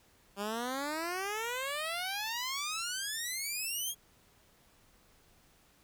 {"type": "exponential sweep", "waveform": "10% pulse", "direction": "up", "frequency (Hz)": [196, 3322], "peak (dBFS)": -26, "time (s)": [0.36, 3.95], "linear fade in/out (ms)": 50, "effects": ["pink hiss -65 dBFS RMS until 5.83 s"]}